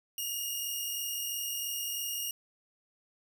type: tone pair together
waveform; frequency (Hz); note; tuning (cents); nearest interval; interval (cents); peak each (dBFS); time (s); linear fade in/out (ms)
10% pulse; 2844 / 2887; F7 / F#7; +31 / -43; unison; 26; -25 / -34; 0.18-2.31; 2
effects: none